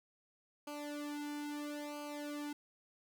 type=tone with flanger; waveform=sawtooth; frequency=293.7 Hz; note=D4; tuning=in tune; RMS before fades=-43 dBFS; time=0.67-2.53 s; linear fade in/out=5 ms; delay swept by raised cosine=0.54 to 1.84 ms; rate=0.75 Hz; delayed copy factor=-1; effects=none